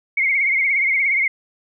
sine tone with vibrato, 2171 Hz, C#7, 37 cents flat, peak -15 dBFS, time 0.17-1.28 s, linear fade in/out 5 ms, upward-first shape triangle, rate 17 Hz, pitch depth 91 cents each way, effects none

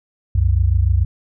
sine tone pair together, 65.41 / 92.21 Hz, C2 / F#2, 0 / -5 cents, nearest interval tritone, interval 595 cents, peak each -15 dBFS, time 0.35-1.05 s, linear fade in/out 5 ms, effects none

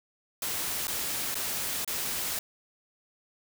white noise with dropouts, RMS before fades -32 dBFS, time 0.42-2.39 s, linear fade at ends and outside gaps 2 ms, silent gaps 0.871-0.88 / 1.344-1.353 / 1.847-1.876 s, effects none

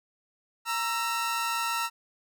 sawtooth tone pair together, 932.3 / 1335.7 Hz, A#5 / E6, 0 / +22 cents, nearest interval tritone, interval 622 cents, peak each -27 / -26 dBFS, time 0.65-1.9 s, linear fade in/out 50 ms, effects none

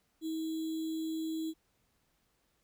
sine tone with sample-and-hold, 320 Hz, D#4, 49 cents sharp, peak -33 dBFS, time 0.21-1.54 s, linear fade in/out 50 ms, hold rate 3675 Hz, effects pink hiss -75 dBFS RMS until 2.63 s

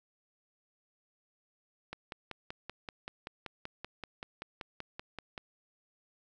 click train, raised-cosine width 0.3 ms, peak -24 dBFS, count 19, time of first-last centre 1.93-5.378 s, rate 5.22 Hz, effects none

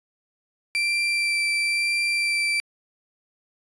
35% pulse tone with vibrato, 2349 Hz, D7, in tune, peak -19 dBFS, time 0.75-2.6 s, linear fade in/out 0 ms, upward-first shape sine, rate 1 Hz, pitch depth 9 cents each way, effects resampled to 22050 Hz

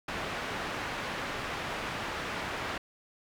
white low-pass noise, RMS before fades -36 dBFS, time 0.08-2.78 s, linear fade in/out 5 ms, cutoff 2000 Hz, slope 12 dB/octave, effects none

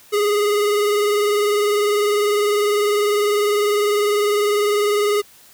square tone with vibrato, 414 Hz, G#4, 5 cents flat, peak -16 dBFS, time 0.12-5.22 s, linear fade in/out 20 ms, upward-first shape triangle, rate 20 Hz, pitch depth 50 cents each way, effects white hiss -48 dBFS RMS until 5.53 s

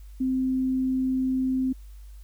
sine tone, 260 Hz, C4, 11 cents flat, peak -22 dBFS, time 0.2-1.73 s, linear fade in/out 10 ms, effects added 50 Hz sine -41 dBFS peak until 2.23 s + white hiss -62 dBFS RMS until 2.23 s

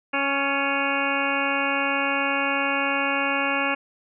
harmonic tone with a mistuned harmonic, 277.2 Hz, C#4, in tune, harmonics 1 / 2 / 3 / 4 / 5 / 6 / 8 / 9 / 10, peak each -30 / -30 / -30 / -30 / -30 / -30 / -30 / -30 / -30 dBFS, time 0.13-3.75 s, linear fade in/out 10 ms, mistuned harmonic 6, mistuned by +28 cents, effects none

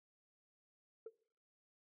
sine tone with exponential decay, 448.3 Hz, A4, 32 cents sharp, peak -40 dBFS, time 1.06-1.13 s, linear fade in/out 5 ms, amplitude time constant 15 ms, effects noise-tail reverb RT60 0.5 s tail -19 dB re dry + tanh soft clip ceiling -42 dBFS

